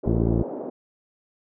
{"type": "band-pass noise", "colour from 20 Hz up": "pink", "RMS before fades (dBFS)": -32, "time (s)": [0.03, 0.7], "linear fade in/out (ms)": 10, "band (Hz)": [260, 640], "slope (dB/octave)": 24}
{"type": "harmonic tone", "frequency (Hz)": 56.7, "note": "A#1", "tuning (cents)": -47, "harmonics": [1, 2, 3, 4, 5, 6, 7, 8], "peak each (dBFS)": [-25, -24, -27, -27, -33, -27, -32, -39], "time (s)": [0.06, 0.43], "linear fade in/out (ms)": 5}
{"effects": []}